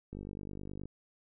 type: click train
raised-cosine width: 3 ms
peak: -30 dBFS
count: 37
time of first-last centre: 0.13-0.856 s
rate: 49.6 Hz
effects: none